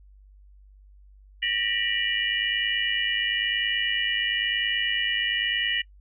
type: tone cluster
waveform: sine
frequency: 1827 / 1936 / 2373 / 2840 / 2941 Hz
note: A#6 / B6 / D7 / F7 / F#7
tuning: -35 / -35 / +17 / +28 / -11 cents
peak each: -31 / -29 / -34 / -32 / -27 dBFS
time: 1.42-5.82 s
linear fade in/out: 10 ms
effects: noise-tail reverb RT60 0.1 s tail -22 dB re dry + added 49 Hz sine -49 dBFS peak until 6 s